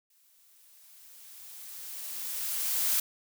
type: noise with exponential growth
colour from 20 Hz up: blue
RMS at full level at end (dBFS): -26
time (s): 0.1-3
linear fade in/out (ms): 5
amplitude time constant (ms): 630
effects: none